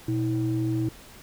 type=tone pair together; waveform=sine; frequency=120.96 / 322 Hz; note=B2 / E4; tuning=-36 / -41 cents; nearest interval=octave + perfect fourth; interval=1695 cents; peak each=-25 dBFS; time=0.08-0.89 s; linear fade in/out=5 ms; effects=tanh soft clip ceiling -17 dBFS + pink hiss -48 dBFS RMS until 1.22 s